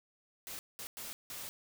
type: noise bursts at uneven times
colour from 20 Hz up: white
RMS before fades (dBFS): -44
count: 4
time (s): 0.47-0.59 / 0.79-0.87 / 0.97-1.13 / 1.3-1.49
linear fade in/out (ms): 0
effects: none